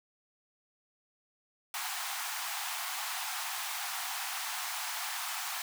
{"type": "high-pass noise", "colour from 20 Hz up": "pink", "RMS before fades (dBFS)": -37, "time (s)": [1.74, 5.62], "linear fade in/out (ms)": 2, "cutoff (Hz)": 710, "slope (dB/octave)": 96, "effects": []}